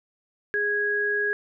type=tone pair together; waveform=sine; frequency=413.8 / 1655 Hz; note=G#4 / G#6; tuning=-6 / -6 cents; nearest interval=2 octaves; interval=2400 cents; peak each=-28 / -23 dBFS; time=0.54-1.33 s; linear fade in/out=0 ms; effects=none